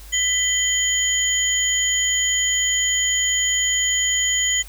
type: tone cluster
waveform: sine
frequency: 1989 / 3120 / 6870 Hz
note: B6 / G7 / A8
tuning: +12 / -9 / -42 cents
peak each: -23 / -23 / -20 dBFS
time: 0.12-4.63 s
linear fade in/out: 20 ms
effects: added 50 Hz sine -38 dBFS peak until 4.68 s + white hiss -45 dBFS RMS until 4.68 s